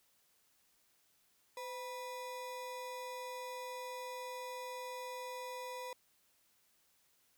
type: ring-modulated tone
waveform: square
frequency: 741 Hz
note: F#5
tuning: 2 cents sharp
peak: -40 dBFS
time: 1.57-5.93 s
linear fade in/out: 2 ms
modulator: 233 Hz
effects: white hiss -73 dBFS RMS until 7.37 s